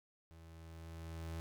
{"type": "tone with level ramp", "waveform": "35% pulse", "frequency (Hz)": 82, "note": "E2", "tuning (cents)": -9, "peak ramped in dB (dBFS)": [-54, -39], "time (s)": [0.31, 1.4], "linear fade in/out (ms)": 0, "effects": []}